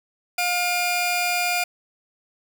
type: tone pair together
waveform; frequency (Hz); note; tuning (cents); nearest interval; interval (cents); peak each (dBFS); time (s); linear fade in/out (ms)
sawtooth; 710 / 2412; F5 / D7; +28 / +46; octave + major sixth; 2118; -20; 0.38-1.64; 5
effects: none